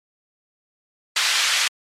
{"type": "band-pass noise", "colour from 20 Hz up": "white", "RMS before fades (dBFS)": -20, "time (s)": [1.16, 1.68], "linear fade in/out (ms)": 5, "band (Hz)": [1500, 4200], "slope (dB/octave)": 12, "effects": ["low-pass 12000 Hz 12 dB/octave", "MP3 64 kbps"]}